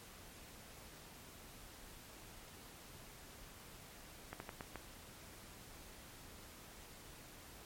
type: slowing click train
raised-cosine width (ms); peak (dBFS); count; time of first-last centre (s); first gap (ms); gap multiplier
0.5; -29; 5; 4.33-4.757; 71; 1.28
effects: pink hiss -56 dBFS RMS until 7.65 s + MP3 64 kbps